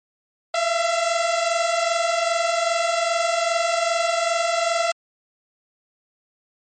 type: tone pair together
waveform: sawtooth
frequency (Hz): 659.3 / 681.8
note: E5 / F5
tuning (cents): 0 / -42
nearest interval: minor second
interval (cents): 58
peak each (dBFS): -20 / -17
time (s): 0.54-4.92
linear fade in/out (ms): 5
effects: MP3 32 kbps